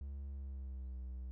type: tone with pitch glide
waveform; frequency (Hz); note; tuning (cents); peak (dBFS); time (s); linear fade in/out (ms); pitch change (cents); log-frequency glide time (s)
triangle; 69.3 to 63.18; C#2 to B1; 0 to +40; -40; 0.01-1.31; 0; -160; 0.28-0.98
effects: none